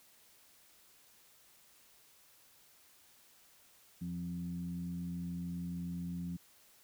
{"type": "tone with frequency modulation", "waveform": "sine", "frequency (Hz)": 174.61, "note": "F3", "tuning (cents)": 0, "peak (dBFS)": -37, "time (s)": [4.01, 6.37], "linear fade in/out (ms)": 10, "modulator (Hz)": 87.3, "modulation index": 0.57, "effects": ["white hiss -64 dBFS RMS until 6.83 s"]}